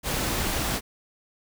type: noise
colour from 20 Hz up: pink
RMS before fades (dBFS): -27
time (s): 0.03-0.81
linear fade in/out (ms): 50
effects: none